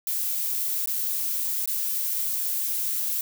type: noise with dropouts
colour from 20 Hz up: violet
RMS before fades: -27 dBFS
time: 0.07-3.21 s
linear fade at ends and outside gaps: 1 ms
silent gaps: 0.859-0.874 / 1.658-1.675 s
effects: none